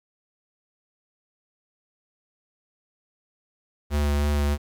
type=tone with vibrato; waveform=square; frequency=72.8 Hz; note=D2; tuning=15 cents flat; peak=-21 dBFS; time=3.9-4.58 s; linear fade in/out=50 ms; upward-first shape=sine; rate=3.2 Hz; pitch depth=17 cents each way; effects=9-bit